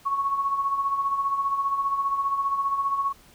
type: tone with tremolo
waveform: sine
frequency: 1107 Hz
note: C#6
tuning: 3 cents flat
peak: -20 dBFS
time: 0.05-3.13 s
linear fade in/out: 20 ms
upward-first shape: sine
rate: 15 Hz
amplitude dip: 55%
effects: pink hiss -54 dBFS RMS until 3.34 s